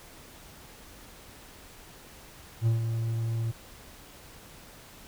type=tone with ADSR envelope; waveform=triangle; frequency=114.1 Hz; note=A#2; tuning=37 cents flat; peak=-18 dBFS; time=2.61-3.52 s; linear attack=55 ms; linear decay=130 ms; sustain=-7 dB; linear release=17 ms; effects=pink hiss -50 dBFS RMS until 5.07 s